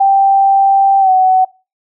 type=tone with pitch glide; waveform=sine; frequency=784 to 749.5 Hz; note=G5 to F#5; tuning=0 to +22 cents; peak=-6 dBFS; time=0-1.45 s; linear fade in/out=10 ms; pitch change=-78 cents; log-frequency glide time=1-1.1 s; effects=noise-tail reverb RT60 0.3 s tail -23 dB re dry